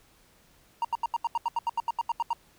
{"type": "tone bursts", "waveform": "triangle", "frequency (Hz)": 932.3, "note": "A#5", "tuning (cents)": 0, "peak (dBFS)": -22, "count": 15, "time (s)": [0.82, 2.331], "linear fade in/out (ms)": 2, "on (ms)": 27, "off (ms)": 79, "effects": ["pink hiss -61 dBFS RMS until 2.58 s"]}